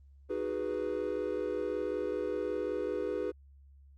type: chord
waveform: triangle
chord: G# minor seventh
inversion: second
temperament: equal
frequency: 311.1 / 370 / 415.3 / 493.9 Hz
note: D#4 / F#4 / G#4 / B4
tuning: 0 / 0 / 0 / 0 cents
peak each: -38 / -36 / -34 / -34 dBFS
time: 0.29-3.32 s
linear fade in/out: 20 ms
effects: added 69 Hz sine -54 dBFS peak until 3.97 s + Opus 32 kbps